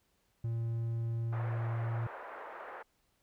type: tone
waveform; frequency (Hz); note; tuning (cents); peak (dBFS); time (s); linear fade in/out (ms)
triangle; 115.3; A#2; -19; -30; 0.44-2.07; 5
type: band-pass noise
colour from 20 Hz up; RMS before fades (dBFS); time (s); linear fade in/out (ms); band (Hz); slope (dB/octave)
pink; -46; 1.32-2.83; 10; 490 to 1700; 24
effects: pink hiss -75 dBFS RMS until 3.22 s